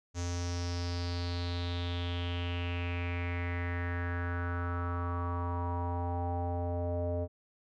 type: tone with low-pass filter sweep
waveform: square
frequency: 87.31 Hz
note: F2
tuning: in tune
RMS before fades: -34 dBFS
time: 0.14-7.28 s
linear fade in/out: 50 ms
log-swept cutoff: 6500 to 570 Hz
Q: 5.4
effects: none